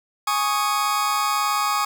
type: chord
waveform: 40% pulse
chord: Ab suspended fourth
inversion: none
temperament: just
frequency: 830.6 / 1107.5 / 1245.9 Hz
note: Ab5 / Db6 / Eb6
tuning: 0 / -2 / +2 cents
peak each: -25 / -23 / -23 dBFS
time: 0.27-1.85 s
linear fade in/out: 5 ms
effects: none